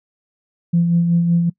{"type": "tone with tremolo", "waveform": "sine", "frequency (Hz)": 170.6, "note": "F3", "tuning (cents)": -40, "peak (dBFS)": -10, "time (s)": [0.73, 1.5], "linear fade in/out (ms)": 10, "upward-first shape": "sine", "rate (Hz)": 5.3, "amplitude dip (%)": 40, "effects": ["noise-tail reverb RT60 0.1 s tail -23 dB re dry", "tanh soft clip ceiling -6 dBFS"]}